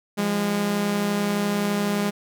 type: tone pair together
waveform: sawtooth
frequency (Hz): 173 / 204.7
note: F3 / G#3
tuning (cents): -16 / -25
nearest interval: minor third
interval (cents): 291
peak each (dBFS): -26 / -18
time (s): 0.17-2.11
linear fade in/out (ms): 20
effects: none